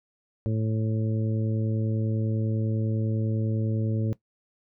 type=harmonic tone; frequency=110 Hz; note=A2; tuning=in tune; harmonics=1 / 2 / 3 / 4 / 5; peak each=-25 / -31 / -35 / -37 / -39 dBFS; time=0.46-4.13 s; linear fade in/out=0 ms; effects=noise-tail reverb RT60 0.1 s tail -17 dB re dry